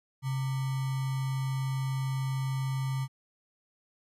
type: tone with sample-and-hold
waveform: sine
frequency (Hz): 133.5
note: C3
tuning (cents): +35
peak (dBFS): -28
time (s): 0.22-3.08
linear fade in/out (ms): 50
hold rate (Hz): 1050
effects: resampled to 32000 Hz